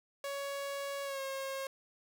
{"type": "tone with pitch glide", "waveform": "sawtooth", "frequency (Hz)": [559, 539.6], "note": ["C#5", "C#5"], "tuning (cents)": [14, -47], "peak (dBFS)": -33, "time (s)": [0.24, 1.67], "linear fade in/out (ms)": 2, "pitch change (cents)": -61, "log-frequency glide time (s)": [1.04, 1.21], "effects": []}